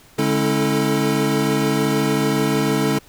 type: tone cluster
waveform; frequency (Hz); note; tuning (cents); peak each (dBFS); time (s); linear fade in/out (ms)
square; 144.3 / 210.1 / 272.8 / 325.5 / 439.6; D3 / G#3 / C#4 / E4 / A4; -30 / +20 / -28 / -22 / -2; -24; 0.18-2.99; 10
effects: pink hiss -49 dBFS RMS until 3.08 s